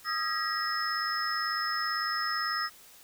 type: tone cluster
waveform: sine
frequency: 1245 / 1343 / 1637 / 1908 / 5190 Hz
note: D#6 / E6 / G#6 / A#6 / E8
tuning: +1 / +32 / -25 / +40 / -28 cents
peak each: -33 / -37 / -39 / -34 / -34 dBFS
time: 0.04-2.7 s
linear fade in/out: 50 ms
effects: white hiss -54 dBFS RMS until 3.03 s